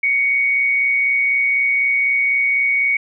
sine tone pair together, 2110 / 2234 Hz, C7 / C#7, +14 / +13 cents, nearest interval minor second, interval 99 cents, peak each -26 / -14 dBFS, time 0.03-2.97 s, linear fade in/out 5 ms, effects none

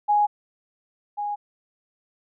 sine tone pair in turn, 830.6 / 824.9 Hz, G#5 / G#5, 0 / -12 cents, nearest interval unison, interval 12 cents, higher first, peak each -16 / -25 dBFS, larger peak first, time 0.08-0.27 / 1.17-1.36 s, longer neither, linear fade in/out 20 ms, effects none

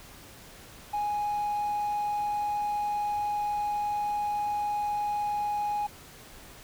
triangle tone, 830 Hz, G#5, 1 cent flat, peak -24 dBFS, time 0.93-5.87 s, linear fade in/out 10 ms, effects tanh soft clip ceiling -22 dBFS + pink hiss -49 dBFS RMS until 6.63 s

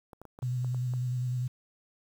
clicks, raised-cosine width 1 ms, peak -33 dBFS, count 8, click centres 0.132 / 0.216 / 0.253 / 0.389 / 0.427 / 0.646 / 0.746 / 0.937 s
sine tone with vibrato, 124.9 Hz, B2, 20 cents sharp, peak -28 dBFS, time 0.42-1.48 s, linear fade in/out 10 ms, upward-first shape square, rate 10 Hz, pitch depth 22 cents each way
effects 9-bit

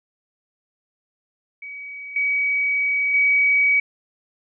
sine tone with level steps, 2268 Hz, C#7, 39 cents sharp, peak -32 / -18 / -14 dBFS, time 1.62-3.8 s, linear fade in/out 5 ms, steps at 2.16 / 3.14 s, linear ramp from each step 2 ms, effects none

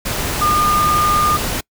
sine tone in noise, 1212 Hz, D#6, 46 cents flat, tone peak -13 dBFS, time 0.41-1.37 s, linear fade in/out 10 ms, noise pink, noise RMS -21 dBFS, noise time 0.05-1.61 s, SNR +5 dB, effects noise-tail reverb RT60 0.1 s tail -26 dB re dry

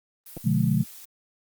blue noise, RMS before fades -44 dBFS, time 0.26-1.05 s, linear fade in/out 2 ms
clicks, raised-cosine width 2 ms, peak -24 dBFS, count 2, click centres 0.368 / 0.374 s
sine chord, B diminished seventh, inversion none, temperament just, 123.47 / 148.16 / 177.8 / 213.4 Hz, B2 / D3 / F3 / Ab3, 0 / +16 / +31 / +47 cents, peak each -25 dBFS, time 0.44-0.84 s, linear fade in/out 20 ms
effects Opus 32 kbps

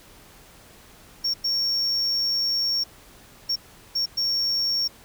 triangle tone bursts at uneven times, 5510 Hz, F8, 24 cents flat, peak -20 dBFS, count 5, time 1.24-1.34 / 1.44-2.84 / 3.49-3.56 / 3.95-4.06 / 4.17-4.88 s, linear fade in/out 10 ms, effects pink hiss -50 dBFS RMS until 5.04 s

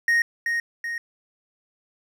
triangle tone with echo, 1864.7 Hz, A#6, in tune, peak -15 dBFS, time 0.08-0.22 s, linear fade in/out 2 ms, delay 380 ms, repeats 2, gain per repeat -5 dB, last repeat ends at 0.98 s, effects none

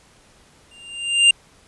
square tone with exponential growth, 2794 Hz, F7, in tune, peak -8 dBFS, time 0.71-1.31 s, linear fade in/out 5 ms, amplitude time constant 130 ms, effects pink hiss -53 dBFS RMS until 1.67 s + resampled to 24000 Hz

